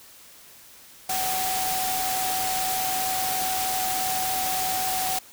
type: tone in noise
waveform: sine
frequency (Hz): 752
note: F#5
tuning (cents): +28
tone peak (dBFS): -27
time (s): 1.09-5.19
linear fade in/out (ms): 5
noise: white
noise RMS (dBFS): -28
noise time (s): 1.09-5.19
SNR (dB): -2
effects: white hiss -49 dBFS RMS until 5.32 s